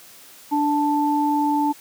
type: tone pair together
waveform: sine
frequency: 293.7 / 880 Hz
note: D4 / A5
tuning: 0 / 0 cents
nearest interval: octave + perfect fifth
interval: 1900 cents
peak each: -20 dBFS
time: 0.51-1.73 s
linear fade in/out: 20 ms
effects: white hiss -46 dBFS RMS until 1.8 s + high-pass 100 Hz 12 dB/octave